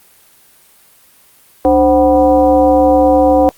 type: tone with frequency modulation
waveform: sine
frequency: 523.3 Hz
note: C5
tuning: in tune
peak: -6 dBFS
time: 1.65-3.49 s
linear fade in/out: 0 ms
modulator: 228 Hz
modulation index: 1.2
effects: white hiss -47 dBFS RMS until 3.57 s + Opus 32 kbps